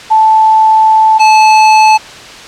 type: tone pair in turn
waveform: sine / square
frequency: 876 / 867.4 Hz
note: A5 / A5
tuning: -8 / -25 cents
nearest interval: unison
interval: 17 cents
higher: first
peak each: -3 dBFS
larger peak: neither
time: 0.1-1.19 / 1.19-1.98 s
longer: first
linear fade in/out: 20 ms
effects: white hiss -29 dBFS RMS until 2.47 s + low-pass 5000 Hz 12 dB/octave